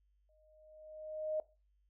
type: tone with exponential growth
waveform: sine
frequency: 620 Hz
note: D#5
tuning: 6 cents flat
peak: -31 dBFS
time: 0.29-1.4 s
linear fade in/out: 2 ms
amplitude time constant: 240 ms
effects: noise-tail reverb RT60 0.3 s tail -19 dB re dry + added 50 Hz sine -70 dBFS peak until 1.89 s